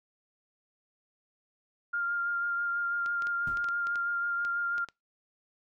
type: tone with vibrato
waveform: sine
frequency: 1400 Hz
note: F6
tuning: 4 cents sharp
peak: -28 dBFS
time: 1.93-4.85 s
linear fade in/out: 10 ms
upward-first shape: sine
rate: 6.1 Hz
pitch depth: 16 cents each way
type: clicks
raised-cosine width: 0.2 ms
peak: -27 dBFS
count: 11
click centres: 3.061 / 3.222 / 3.27 / 3.572 / 3.643 / 3.687 / 3.87 / 3.957 / 4.45 / 4.781 / 4.887 s
type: noise with exponential decay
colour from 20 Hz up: brown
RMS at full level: -38 dBFS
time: 3.47-3.7 s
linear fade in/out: 2 ms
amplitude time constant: 50 ms
effects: noise-tail reverb RT60 0.2 s tail -25 dB re dry